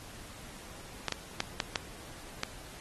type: clicks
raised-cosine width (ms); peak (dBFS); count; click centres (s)
0.2; -12; 6; 1.083 / 1.123 / 1.404 / 1.602 / 1.758 / 2.434
effects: pink hiss -49 dBFS RMS until 2.8 s + AAC 32 kbps